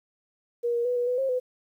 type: tone with pitch steps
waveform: sine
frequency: 475.8 / 472.9 / 493.2 / 485.4 / 496.8 / 535 / 503 Hz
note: A#4 / A#4 / B4 / B4 / B4 / C5 / B4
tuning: +35 / +25 / -2 / -30 / +10 / +38 / +32 cents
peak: -23 dBFS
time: 0.63-1.4 s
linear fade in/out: 20 ms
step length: 110 ms
effects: 10-bit